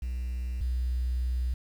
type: tone pair in turn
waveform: triangle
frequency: 61.74 / 61.98 Hz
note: B1 / B1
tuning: 0 / +7 cents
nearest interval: unison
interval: 7 cents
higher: second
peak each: -27 / -22 dBFS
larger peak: second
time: 0.02-0.61 / 0.61-1.54 s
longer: second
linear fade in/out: 5 ms
effects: tanh soft clip ceiling -24 dBFS + 9-bit